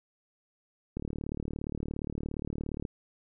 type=click train; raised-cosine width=3 ms; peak=-22 dBFS; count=71; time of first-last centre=0.97-2.852 s; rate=37.2 Hz; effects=none